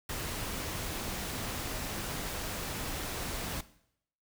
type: noise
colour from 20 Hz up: pink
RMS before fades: -37 dBFS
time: 0.09-3.61 s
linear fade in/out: 5 ms
effects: noise-tail reverb RT60 0.7 s tail -17 dB re dry